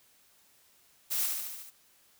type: noise with echo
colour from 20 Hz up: blue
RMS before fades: -31 dBFS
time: 1.1-1.27 s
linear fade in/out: 20 ms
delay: 73 ms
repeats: 6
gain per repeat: -3 dB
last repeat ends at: 1.708 s
effects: white hiss -64 dBFS RMS until 2.19 s